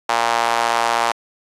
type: tone with high-pass filter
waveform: sawtooth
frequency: 116.54 Hz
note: A#2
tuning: in tune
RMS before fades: -18 dBFS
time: 0.09-1.12 s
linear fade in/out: 5 ms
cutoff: 840 Hz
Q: 2.4
effects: low-pass 8000 Hz 12 dB/octave + AAC 64 kbps